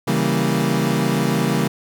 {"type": "chord", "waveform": "30% pulse", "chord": "C# diminished seventh", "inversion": "none", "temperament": "equal", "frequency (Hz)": [138.59, 164.81, 196, 233.1], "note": ["C#3", "E3", "G3", "Bb3"], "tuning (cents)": [0, 0, 0, 0], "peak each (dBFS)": -20, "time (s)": [0.07, 1.68], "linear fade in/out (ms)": 10, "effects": []}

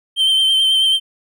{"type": "tone with vibrato", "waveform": "triangle", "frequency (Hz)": 3119, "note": "G7", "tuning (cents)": -9, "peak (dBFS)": -10, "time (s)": [0.16, 1], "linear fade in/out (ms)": 50, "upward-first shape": "sine", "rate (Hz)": 9.2, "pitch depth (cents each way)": 24, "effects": []}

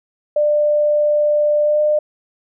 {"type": "tone with pitch glide", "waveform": "sine", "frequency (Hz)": [595, 602.3], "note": ["D5", "D5"], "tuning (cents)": [22, 44], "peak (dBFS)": -12, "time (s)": [0.36, 1.99], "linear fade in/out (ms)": 5, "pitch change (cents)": 22, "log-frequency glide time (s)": [1.63, 1.8], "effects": []}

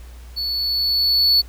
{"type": "tone with level ramp", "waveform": "triangle", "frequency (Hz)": 4435, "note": "C#8", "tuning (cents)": 0, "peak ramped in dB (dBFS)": [-21, -10], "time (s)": [0.36, 1.42], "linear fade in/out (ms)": 20, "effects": ["added 60 Hz sine -36 dBFS peak until 1.48 s", "pink hiss -49 dBFS RMS until 1.48 s"]}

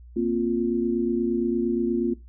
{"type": "chord", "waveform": "sine", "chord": "Bb suspended second", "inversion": "none", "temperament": "equal", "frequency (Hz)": [233.1, 261.6, 349.2], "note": ["Bb3", "C4", "F4"], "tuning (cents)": [0, 0, 0], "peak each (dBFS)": [-25, -28, -24], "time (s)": [0.16, 2.14], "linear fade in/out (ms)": 10, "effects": ["noise-tail reverb RT60 0.2 s tail -18 dB re dry", "added 60 Hz sine -43 dBFS peak until 2.28 s"]}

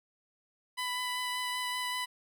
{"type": "tone with vibrato", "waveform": "15% pulse", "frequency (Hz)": 996, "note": "B5", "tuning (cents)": 14, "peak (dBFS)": -26, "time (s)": [0.77, 2.06], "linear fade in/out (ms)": 20, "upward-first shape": "sine", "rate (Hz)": 5.2, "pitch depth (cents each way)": 10, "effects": []}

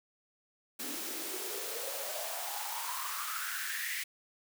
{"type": "noise with high-pass filter sweep", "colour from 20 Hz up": "white", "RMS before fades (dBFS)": -38, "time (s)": [0.79, 4.04], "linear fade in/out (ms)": 10, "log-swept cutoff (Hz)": [250, 2100], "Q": 7.2, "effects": []}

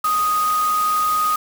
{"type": "tone in noise", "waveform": "sine", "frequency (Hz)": 1244.5, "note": "D#6", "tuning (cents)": 0, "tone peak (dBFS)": -16, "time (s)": [0.04, 1.36], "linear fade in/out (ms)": 5, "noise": "white", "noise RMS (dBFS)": -30, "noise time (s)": [0.04, 1.36], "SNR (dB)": 11, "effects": []}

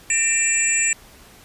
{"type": "tone cluster", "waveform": "sine", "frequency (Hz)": [1823, 2358, 2696, 7210, 7810], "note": ["A#6", "D7", "E7", "A8", "B8"], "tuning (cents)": [-39, 6, 38, 41, -20], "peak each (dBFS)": [-26, -23, -27, -22, -21], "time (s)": [0.1, 0.93], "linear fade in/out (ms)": 2, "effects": ["pink hiss -47 dBFS RMS until 1.44 s", "resampled to 32000 Hz"]}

